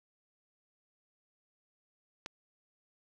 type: click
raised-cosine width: 0.2 ms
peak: -22 dBFS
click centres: 2.261 s
effects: none